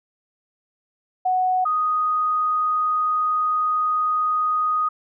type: tone pair in turn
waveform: sine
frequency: 740 / 1244.5 Hz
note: F#5 / D#6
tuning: 0 / 0 cents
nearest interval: major sixth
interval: 900 cents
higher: second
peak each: -17 / -18 dBFS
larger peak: first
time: 1.25-1.65 / 1.65-4.89 s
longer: second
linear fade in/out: 10 ms
effects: none